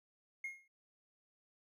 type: tone with exponential decay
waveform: triangle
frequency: 2146 Hz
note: C7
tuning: 43 cents sharp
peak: -34 dBFS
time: 0.44-0.68 s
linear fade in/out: 5 ms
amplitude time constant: 52 ms
effects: tanh soft clip ceiling -34 dBFS